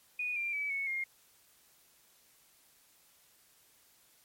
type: tone with pitch steps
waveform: sine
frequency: 2468 / 2378 / 2292 / 2209 / 2129 Hz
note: D#7 / D7 / D7 / C#7 / C7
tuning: -15 / +21 / -43 / -7 / +30 cents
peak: -32 dBFS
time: 0.19-1.04 s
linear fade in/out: 5 ms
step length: 170 ms
effects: white hiss -65 dBFS RMS until 4.24 s + MP3 64 kbps